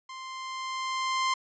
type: tone with level ramp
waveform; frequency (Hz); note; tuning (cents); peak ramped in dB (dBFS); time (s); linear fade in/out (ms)
sawtooth; 1046.5; C6; 0; -36 to -20; 0.09-1.34; 5
effects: resampled to 16000 Hz